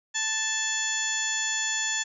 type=harmonic tone with a mistuned harmonic; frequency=880 Hz; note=A5; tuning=in tune; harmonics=1 / 2 / 3 / 4 / 5 / 6 / 7 / 8; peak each=-40 / -30 / -37 / -33 / -40 / -41 / -36 / -30 dBFS; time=0.14-2.04 s; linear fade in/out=20 ms; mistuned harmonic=4; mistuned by=-52 cents; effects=none